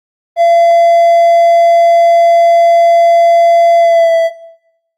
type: tone with pitch glide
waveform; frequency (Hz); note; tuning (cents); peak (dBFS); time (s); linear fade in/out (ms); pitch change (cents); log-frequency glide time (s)
triangle; 680 to 662.6; F5 to E5; -46 to +9; -3; 0.36-4.31; 50; -45; 3.78-4.14
effects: noise-tail reverb RT60 0.8 s tail -18 dB re dry + Opus 32 kbps